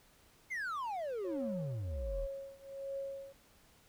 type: exponential sweep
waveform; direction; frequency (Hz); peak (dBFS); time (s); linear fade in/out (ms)
triangle; down; 2185 to 34.75; -34; 0.5-2.27; 20
type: tone with tremolo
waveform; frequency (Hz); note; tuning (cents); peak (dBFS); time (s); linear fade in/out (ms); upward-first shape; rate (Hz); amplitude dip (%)
sine; 548; C#5; -20; -36; 1.24-3.33; 10; triangle; 1.3; 95
effects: tanh soft clip ceiling -26 dBFS + pink hiss -65 dBFS RMS until 3.88 s